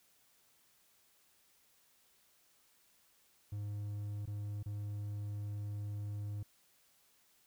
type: tone with dropouts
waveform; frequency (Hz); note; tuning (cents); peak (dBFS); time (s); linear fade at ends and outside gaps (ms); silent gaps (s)
triangle; 103.2; G#2; -10; -36; 3.52-6.43; 5; 4.257-4.274 / 4.629-4.659
effects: white hiss -70 dBFS RMS until 7.46 s